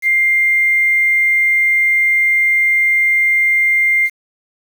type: tone with quantisation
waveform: sine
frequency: 2100 Hz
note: C7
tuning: 6 cents sharp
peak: -10 dBFS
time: 0.02-4.1 s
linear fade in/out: 50 ms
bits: 6
effects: none